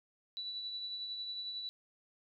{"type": "tone with tremolo", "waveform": "sine", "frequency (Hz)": 3951, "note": "B7", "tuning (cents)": 0, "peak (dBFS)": -37, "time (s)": [0.37, 1.69], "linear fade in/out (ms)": 0, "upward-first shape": "triangle", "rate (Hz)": 11, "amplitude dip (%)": 40, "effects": []}